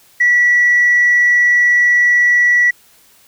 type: tone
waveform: sine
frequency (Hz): 1946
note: B6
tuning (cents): -26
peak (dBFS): -7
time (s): 0.2-2.71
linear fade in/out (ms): 10
effects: tanh soft clip ceiling -4 dBFS + white hiss -49 dBFS RMS until 3.27 s